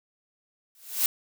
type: noise with exponential growth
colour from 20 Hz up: blue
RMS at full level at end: -20 dBFS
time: 0.75-1.06 s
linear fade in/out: 1 ms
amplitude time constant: 66 ms
effects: none